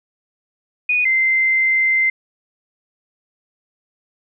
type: tone pair in turn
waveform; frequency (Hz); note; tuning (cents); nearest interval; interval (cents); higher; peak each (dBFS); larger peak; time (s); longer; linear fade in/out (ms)
sine; 2472 / 2079; D#7 / C7; -12 / -12; minor third; 300; first; -14 / -13; second; 0.89-1.05 / 1.05-2.1; second; 5
effects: none